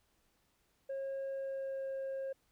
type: tone with pitch glide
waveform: sine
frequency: 542 to 537.6 Hz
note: C#5 to C5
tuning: -39 to +47 cents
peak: -34 dBFS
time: 0.89-2.33 s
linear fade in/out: 10 ms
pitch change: -14 cents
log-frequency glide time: 1.31-1.88 s
effects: tanh soft clip ceiling -36 dBFS + pink hiss -75 dBFS RMS until 2.51 s